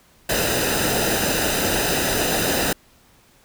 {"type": "noise with comb filter", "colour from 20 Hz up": "pink", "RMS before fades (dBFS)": -21, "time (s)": [0.29, 2.73], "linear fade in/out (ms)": 5, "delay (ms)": 0.9, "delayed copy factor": -0.65, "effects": ["pink hiss -55 dBFS RMS until 3.44 s"]}